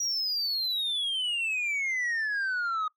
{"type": "exponential sweep", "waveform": "sine", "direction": "down", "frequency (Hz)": [5790, 1244.5], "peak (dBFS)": -24, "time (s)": [0, 2.88], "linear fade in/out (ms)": 5, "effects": ["noise-tail reverb RT60 0.1 s tail -21 dB re dry", "tanh soft clip ceiling -26 dBFS"]}